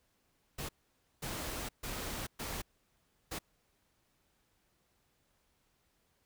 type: noise bursts at uneven times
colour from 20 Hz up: pink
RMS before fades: -40 dBFS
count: 5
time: 0.58-0.69 / 1.22-1.69 / 1.83-2.27 / 2.39-2.62 / 3.31-3.39 s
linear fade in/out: 10 ms
effects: pink hiss -75 dBFS RMS until 6.25 s